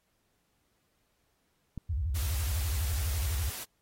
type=click; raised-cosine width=5 ms; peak=-25 dBFS; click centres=1.777 s
type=tone with vibrato; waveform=sine; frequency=73.5 Hz; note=D2; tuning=2 cents sharp; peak=-28 dBFS; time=1.89-3.5 s; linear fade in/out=10 ms; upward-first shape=square; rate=12 Hz; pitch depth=270 cents each way
type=noise; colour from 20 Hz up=white; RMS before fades=-40 dBFS; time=2.14-3.65 s; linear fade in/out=20 ms
effects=pink hiss -75 dBFS RMS until 3.81 s + AAC 48 kbps